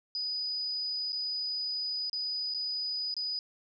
sine tone with dropouts, 4966 Hz, D#8, 4 cents flat, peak -31 dBFS, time 0.15-3.39 s, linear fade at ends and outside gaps 1 ms, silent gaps 1.122-1.129 / 2.097-2.13 / 2.539-2.546 / 3.141-3.166 s, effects none

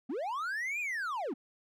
triangle linear two-way sweep, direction up then down, 215.6 to 2500 to 215.6 Hz, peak -31 dBFS, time 0.09-1.34 s, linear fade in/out 10 ms, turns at 0.8 s, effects none

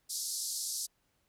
pink band-pass noise, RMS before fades -37 dBFS, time 0.09-0.87 s, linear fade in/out 20 ms, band 4400 to 12000 Hz, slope 48 dB/octave, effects pink hiss -75 dBFS RMS until 1.28 s

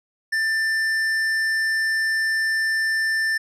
triangle tone with tanh clipping, 1780 Hz, A6, 20 cents sharp, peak -21 dBFS, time 0.32-3.38 s, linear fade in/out 10 ms, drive 14 dB, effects none

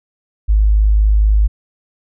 sine tone, 52.2 Hz, G#1, 10 cents sharp, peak -8 dBFS, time 0.48-1.48 s, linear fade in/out 20 ms, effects none

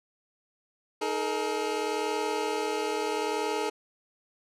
25% pulse chord, D# suspended fourth, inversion none, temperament equal with one note detuned, 311.1 / 425.5 / 466.2 Hz, D#4 / G#4 / A#4, 0 / +42 / 0 cents, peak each -32 / -26 / -30 dBFS, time 1.01-3.7 s, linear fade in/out 10 ms, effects low-pass 9000 Hz 12 dB/octave

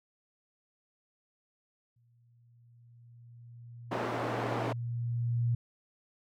sine tone with exponential growth, 118.5 Hz, A#2, 29 cents sharp, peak -25 dBFS, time 1.96-5.55 s, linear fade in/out 5 ms, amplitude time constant 780 ms
white band-pass noise, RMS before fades -34 dBFS, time 3.91-4.73 s, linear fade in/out 10 ms, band 240 to 840 Hz, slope 12 dB/octave
effects none

